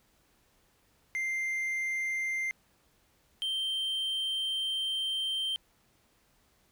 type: tone pair in turn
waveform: triangle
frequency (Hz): 2093 / 3136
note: C7 / G7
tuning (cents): 0 / 0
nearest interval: perfect fifth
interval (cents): 700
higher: second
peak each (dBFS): -28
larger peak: neither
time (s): 1.15-2.51 / 3.42-5.56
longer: second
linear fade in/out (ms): 0
effects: pink hiss -68 dBFS RMS until 6.71 s